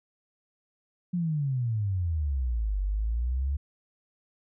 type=exponential two-way sweep; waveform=sine; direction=down then up; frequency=181.6 to 47.34 to 71.8 Hz; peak=-25 dBFS; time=1.13-3.57 s; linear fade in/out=10 ms; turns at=2.8 s; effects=none